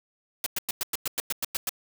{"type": "noise bursts", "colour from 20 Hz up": "white", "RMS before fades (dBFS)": -28, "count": 11, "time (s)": [0.44, 1.693], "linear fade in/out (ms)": 2, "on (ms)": 23, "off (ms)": 100, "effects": []}